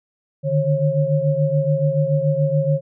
sine tone cluster, 145.9 / 152.9 / 543 Hz, D3 / D#3 / C#5, -11 / -30 / -36 cents, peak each -20 dBFS, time 0.43-2.81 s, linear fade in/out 50 ms, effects none

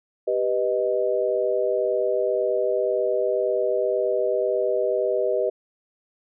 sine chord, G augmented, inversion none, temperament equal, 392 / 493.9 / 622.3 Hz, G4 / B4 / D#5, 0 / 0 / 0 cents, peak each -25 / -24 / -24 dBFS, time 0.27-5.5 s, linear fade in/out 10 ms, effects none

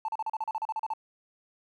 triangle tone bursts, 880 Hz, A5, in tune, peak -25 dBFS, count 13, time 0.05-0.936 s, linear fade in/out 2 ms, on 34 ms, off 37 ms, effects tanh soft clip ceiling -25 dBFS

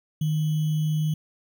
sine tone with sample-and-hold, 154.4 Hz, D#3, 13 cents flat, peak -21 dBFS, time 0.21-1.14 s, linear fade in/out 5 ms, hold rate 3150 Hz, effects none

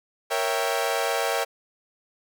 sawtooth chord, A# diminished seventh, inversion none, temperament equal, 466.2 / 554.4 / 659.3 / 784 Hz, A#4 / C#5 / E5 / G5, 0 / 0 / 0 / 0 cents, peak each -25 dBFS, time 0.3-1.45 s, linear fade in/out 20 ms, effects none

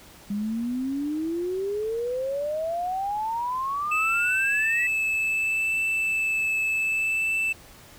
sine exponential sweep, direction up, 200 to 1974 Hz, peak -25 dBFS, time 0.3-4.87 s, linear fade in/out 5 ms
triangle tone with vibrato, 2631 Hz, E7, 4 cents flat, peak -21 dBFS, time 3.91-7.53 s, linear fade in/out 10 ms, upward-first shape triangle, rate 0.65 Hz, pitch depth 13 cents each way
effects pink hiss -49 dBFS RMS until 7.98 s

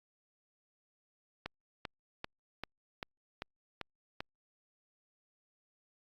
click train, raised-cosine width 0.3 ms, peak -22 dBFS, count 8, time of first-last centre 1.46-4.205 s, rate 2.55 Hz, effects Opus 48 kbps

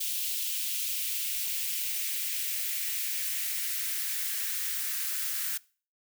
blue noise with high-pass filter sweep, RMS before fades -32 dBFS, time 0-5.58 s, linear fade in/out 10 ms, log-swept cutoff 3000 to 1500 Hz, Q 2.1, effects noise-tail reverb RT60 0.4 s tail -22 dB re dry

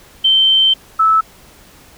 sine tone pair in turn, 3110 / 1307.6 Hz, G7 / E6, -14 / -14 cents, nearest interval octave + minor third, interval 1500 cents, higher first, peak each -8 dBFS, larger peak neither, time 0.24-0.74 / 0.99-1.21 s, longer first, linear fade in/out 10 ms, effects pink hiss -44 dBFS RMS until 1.97 s

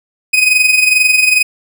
40% pulse tone with amplitude modulation, 2506 Hz, D#7, 12 cents sharp, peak -4 dBFS, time 0.33-1.43 s, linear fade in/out 10 ms, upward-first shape sine, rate 22.3 Hz, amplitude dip 60%, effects none

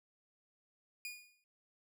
sawtooth tone with exponential decay, 2445 Hz, D#7, 31 cents flat, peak -36 dBFS, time 1.05-1.44 s, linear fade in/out 1 ms, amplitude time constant 83 ms, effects none

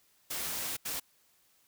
white noise bursts at uneven times, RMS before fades -36 dBFS, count 2, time 0.3-0.77 / 0.85-1 s, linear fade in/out 10 ms, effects white hiss -68 dBFS RMS until 1.67 s

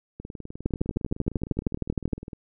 two click trains, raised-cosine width 3 ms, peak -24 / -11 dBFS, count 43 / 20, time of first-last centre 0.2-2.332 / 0.66-2.133 s, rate 19.7 / 12.9 Hz, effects none

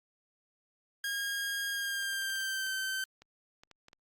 sawtooth tone with pitch glide, 1627 to 1545.5 Hz, G#6 to G6, -36 to -25 cents, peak -29 dBFS, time 1.04-3.04 s, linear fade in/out 2 ms, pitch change -89 cents, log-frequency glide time 1.7-2.72 s
clicks, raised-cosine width 0.2 ms, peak -36 dBFS, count 12, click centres 2.026 / 2.132 / 2.222 / 2.3 / 2.358 / 2.41 / 2.667 / 3.22 / 3.635 / 3.713 / 3.884 / 3.931 s
effects Opus 48 kbps

